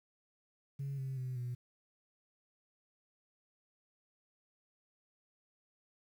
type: tone with pitch steps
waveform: sine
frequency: 138.59 / 133.17 / 127.97 / 122.97 Hz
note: C#3 / C3 / C3 / B2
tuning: 0 / +31 / -38 / -7 cents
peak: -35 dBFS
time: 0.79-1.55 s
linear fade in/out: 10 ms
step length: 190 ms
effects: tanh soft clip ceiling -34 dBFS + 11-bit